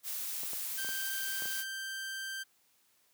blue noise, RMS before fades -38 dBFS, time 0.03-1.65 s, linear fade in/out 50 ms
clicks, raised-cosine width 1 ms, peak -33 dBFS, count 6, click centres 0.434 / 0.533 / 0.847 / 0.889 / 1.422 / 1.456 s
sawtooth tone, 1568 Hz, G6, in tune, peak -34 dBFS, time 0.77-2.44 s, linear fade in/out 20 ms
effects white hiss -70 dBFS RMS until 3.13 s + high-pass 100 Hz 12 dB/octave

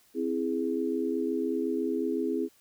sine chord, C augmented, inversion none, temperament equal, 261.6 / 329.6 / 415.3 Hz, C4 / E4 / G#4, 0 / 0 / 0 cents, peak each -31 dBFS, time 0.14-2.49 s, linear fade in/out 50 ms, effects white hiss -63 dBFS RMS until 2.6 s

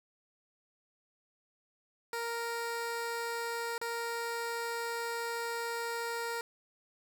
15% pulse tone with dropouts, 466.2 Hz, A#4, in tune, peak -28 dBFS, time 2.13-6.41 s, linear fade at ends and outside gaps 1 ms, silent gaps 3.78-3.814 s, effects none

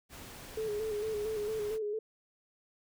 pink noise, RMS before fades -48 dBFS, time 0.09-1.79 s, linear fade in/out 50 ms
sine tone with vibrato, 427.3 Hz, G#4, 49 cents sharp, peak -32 dBFS, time 0.57-1.99 s, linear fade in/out 5 ms, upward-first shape square, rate 4.4 Hz, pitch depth 45 cents each way
effects none

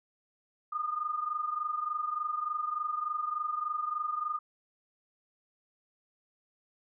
sine tone pair together, 1216 / 1239.4 Hz, D#6 / D#6, -40 / -7 cents, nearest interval unison, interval 33 cents, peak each -32 / -36 dBFS, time 0.72-4.39 s, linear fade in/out 10 ms, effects none

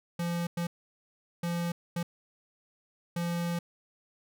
square tone bursts at uneven times, 171.7 Hz, F3, 29 cents flat, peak -30 dBFS, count 5, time 0.19-0.47 / 0.57-0.67 / 1.43-1.72 / 1.96-2.03 / 3.16-3.59 s, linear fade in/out 5 ms, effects none

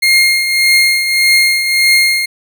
30% pulse tone with tremolo, 2131 Hz, C7, 31 cents sharp, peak -3 dBFS, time 0.02-2.26 s, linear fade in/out 10 ms, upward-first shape triangle, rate 1.7 Hz, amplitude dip 60%, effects none

